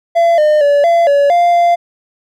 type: tone with pitch steps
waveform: triangle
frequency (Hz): 678 / 606 / 574 / 680 / 568 / 696 / 692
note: E5 / D#5 / D5 / F5 / C#5 / F5 / F5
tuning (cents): +49 / -46 / -40 / -46 / +42 / -6 / -16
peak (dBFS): -5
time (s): 0.15-1.76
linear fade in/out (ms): 20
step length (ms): 230
effects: none